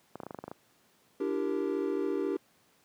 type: clicks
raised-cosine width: 1 ms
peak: -25 dBFS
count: 10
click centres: 0.156 / 0.202 / 0.234 / 0.266 / 0.308 / 0.346 / 0.388 / 0.44 / 0.48 / 0.515 s
type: chord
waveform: triangle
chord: E half-diminished seventh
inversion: third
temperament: equal with one note detuned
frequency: 293.7 / 337.7 / 392 / 466.2 Hz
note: D4 / E4 / G4 / Bb4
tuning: 0 / +42 / 0 / 0 cents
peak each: -32 / -34 / -30 / -35 dBFS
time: 1.2-2.37 s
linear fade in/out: 5 ms
effects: pink hiss -66 dBFS RMS until 2.84 s + high-pass 150 Hz 12 dB/octave